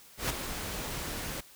pink noise with ADSR envelope, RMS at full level -29 dBFS, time 0.17-1.41 s, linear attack 130 ms, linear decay 8 ms, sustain -8 dB, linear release 11 ms, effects white hiss -55 dBFS RMS until 1.55 s

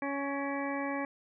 harmonic tone with a mistuned harmonic, 279.1 Hz, C#4, 12 cents sharp, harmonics 1 / 2 / 3 / 4 / 6 / 7 / 8, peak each -35 / -38 / -40 / -41 / -43 / -43 / -44 dBFS, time 0.02-1.05 s, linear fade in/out 2 ms, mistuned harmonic 8, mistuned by +51 cents, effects none

